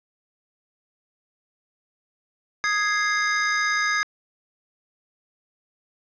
square chord, Ab major, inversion second, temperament equal, 1244.5 / 1661.2 / 2093 Hz, Eb6 / Ab6 / C7, 0 / 0 / 0 cents, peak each -27 / -24 / -27 dBFS, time 2.64-4.03 s, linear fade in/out 0 ms, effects resampled to 16000 Hz + 8-bit

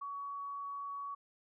sine tone, 1126 Hz, C#6, 27 cents sharp, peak -39 dBFS, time 0.01-1.15 s, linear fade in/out 10 ms, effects none

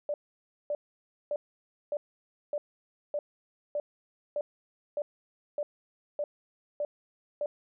sine tone bursts, 587.3 Hz, D5, in tune, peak -28 dBFS, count 13, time 0.09-7.46 s, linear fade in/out 2 ms, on 50 ms, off 560 ms, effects none

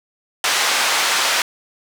pink band-pass noise, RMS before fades -18 dBFS, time 0.44-1.42 s, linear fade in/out 2 ms, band 1000 to 7500 Hz, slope 12 dB/octave, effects none

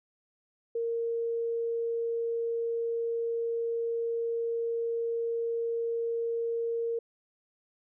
sine tone, 463.2 Hz, A#4, 11 cents flat, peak -28 dBFS, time 0.75-6.99 s, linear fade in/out 5 ms, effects none

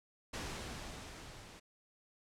pink noise with level ramp, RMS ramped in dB -41 to -54 dBFS, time 0.33-1.6 s, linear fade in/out 10 ms, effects low-pass 8000 Hz 12 dB/octave

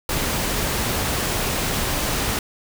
pink noise, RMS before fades -23 dBFS, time 0.09-2.39 s, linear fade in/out 2 ms, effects none

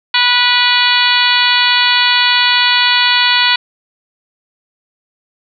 harmonic tone, 489.5 Hz, B4, 15 cents flat, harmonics 2 / 3 / 4 / 5 / 6 / 7 / 8 / 9, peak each -17 / -17 / -17 / -17 / -17 / -17 / -17 / -17 dBFS, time 0.14-3.56 s, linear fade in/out 5 ms, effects none

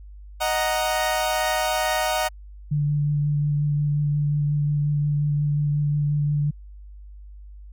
sawtooth chord, D# minor, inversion none, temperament equal, 622.3 / 740 / 932.3 Hz, D#5 / F#5 / A#5, 0 / 0 / 0 cents, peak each -21 / -21 / -24 dBFS, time 0.4-2.29 s, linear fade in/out 20 ms
sine tone with vibrato, 146.83 Hz, D3, in tune, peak -19 dBFS, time 2.71-6.51 s, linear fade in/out 10 ms, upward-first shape sine, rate 5.6 Hz, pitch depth 13 cents each way
effects added 50 Hz sine -39 dBFS peak until 7.72 s

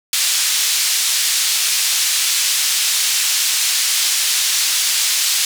pink band-pass noise, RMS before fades -17 dBFS, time 0.13-5.45 s, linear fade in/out 2 ms, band 3600 to 10000 Hz, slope 12 dB/octave, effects none

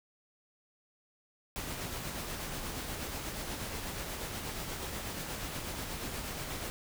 pink noise with tremolo, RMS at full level -38 dBFS, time 1.56-6.7 s, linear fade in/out 0 ms, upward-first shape sine, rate 8.3 Hz, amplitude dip 30%, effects none

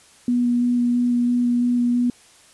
sine tone with vibrato, 242.7 Hz, B3, 30 cents flat, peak -16 dBFS, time 0.28-2.1 s, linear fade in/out 2 ms, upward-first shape square, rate 3 Hz, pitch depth 8 cents each way, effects white hiss -51 dBFS RMS until 2.53 s + resampled to 24000 Hz

